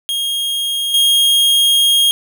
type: tone with level steps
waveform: 45% pulse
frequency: 3252 Hz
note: G#7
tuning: 37 cents flat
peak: -16 / -9 dBFS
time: 0.09-2.11 s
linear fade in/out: 0 ms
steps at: 0.94 s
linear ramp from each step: 2 ms
effects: none